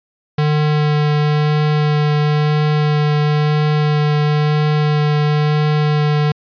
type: tone with vibrato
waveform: square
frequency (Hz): 150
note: D3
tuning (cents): +37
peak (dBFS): -13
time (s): 0.38-6.32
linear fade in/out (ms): 5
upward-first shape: triangle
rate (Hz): 0.99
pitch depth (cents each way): 12
effects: resampled to 11025 Hz